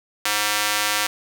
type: tone with high-pass filter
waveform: square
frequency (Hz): 105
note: G#2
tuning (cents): +19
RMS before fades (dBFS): -22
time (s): 0.25-1.07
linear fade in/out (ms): 5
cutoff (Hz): 1400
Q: 0.64
effects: 7-bit